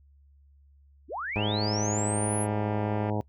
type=linear sweep; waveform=sine; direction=up; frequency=211.4 to 11060 Hz; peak=-31 dBFS; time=1.08-2.47 s; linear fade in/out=50 ms
type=harmonic tone; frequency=105.3 Hz; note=G#2; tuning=24 cents sharp; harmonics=1 / 2 / 3 / 4 / 5 / 6 / 7 / 8 / 9; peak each=-30 / -33 / -35 / -36 / -37 / -38 / -38 / -39 / -40 dBFS; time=1.36-3.21 s; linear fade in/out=0 ms
type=click train; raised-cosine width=0.5 ms; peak=-27 dBFS; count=347; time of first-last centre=1.36-3.099 s; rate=199 Hz
effects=noise-tail reverb RT60 0.1 s tail -23 dB re dry + added 70 Hz sine -55 dBFS peak until 3.28 s